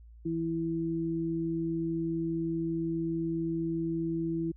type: tone pair together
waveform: sine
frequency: 164.8 / 329.6 Hz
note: E3 / E4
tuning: 0 / 0 cents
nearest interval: octave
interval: 1200 cents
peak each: -34 / -30 dBFS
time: 0.25-4.52 s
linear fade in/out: 10 ms
effects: added 57 Hz sine -49 dBFS peak until 4.56 s